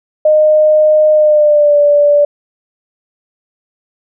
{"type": "tone with pitch glide", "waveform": "sine", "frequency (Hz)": [614, 582.9], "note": ["D#5", "D5"], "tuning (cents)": [-23, -13], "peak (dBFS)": -5, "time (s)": [0.25, 2.25], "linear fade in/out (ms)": 5, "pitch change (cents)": -90, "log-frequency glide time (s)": [1.12, 1.78], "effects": []}